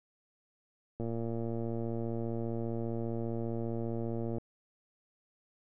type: click train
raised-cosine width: 2 ms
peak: -24 dBFS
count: 390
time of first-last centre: 1-4.383 s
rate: 115 Hz
effects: none